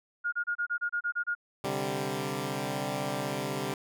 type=tone bursts; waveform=sine; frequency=1426 Hz; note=F6; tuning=36 cents sharp; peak=-27 dBFS; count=10; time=0.24-1.351 s; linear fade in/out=20 ms; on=85 ms; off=29 ms
type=chord; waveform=10% pulse; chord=C suspended second; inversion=none; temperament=equal; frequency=130.81 / 146.83 / 196 Hz; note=C3 / D3 / G3; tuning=0 / 0 / 0 cents; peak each=-27 dBFS; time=1.64-3.74 s; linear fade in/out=2 ms
effects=none